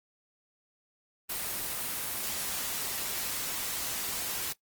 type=noise; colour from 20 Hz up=white; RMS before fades=-34 dBFS; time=1.29-4.53 s; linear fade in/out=10 ms; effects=noise-tail reverb RT60 0.1 s tail -18 dB re dry + Opus 24 kbps